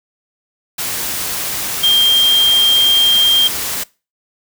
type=tone in noise; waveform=sine; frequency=3195 Hz; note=G7; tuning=32 cents sharp; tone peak=-8 dBFS; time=1.83-3.48 s; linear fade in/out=10 ms; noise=white; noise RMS=-21 dBFS; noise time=0.78-3.84 s; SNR=+10 dB; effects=noise-tail reverb RT60 0.3 s tail -22 dB re dry